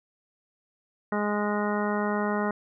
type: harmonic tone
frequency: 207.7 Hz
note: G#3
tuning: in tune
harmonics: 1 / 2 / 3 / 4 / 5 / 6 / 7 / 9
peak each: -28 / -31 / -33 / -34 / -35 / -36 / -36 / -38 dBFS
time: 1.12-2.51 s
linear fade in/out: 2 ms
effects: none